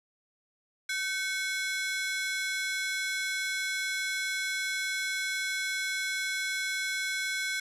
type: ring-modulated tone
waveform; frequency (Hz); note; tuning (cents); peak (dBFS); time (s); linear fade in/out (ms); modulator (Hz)
sawtooth; 1864.7; A#6; 0; -23; 0.89-7.6; 5; 334
effects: low-pass 10000 Hz 12 dB/octave